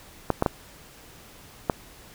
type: clicks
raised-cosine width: 1 ms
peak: -6 dBFS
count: 4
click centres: 0.303 / 0.424 / 0.462 / 1.698 s
effects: pink hiss -49 dBFS RMS until 2.14 s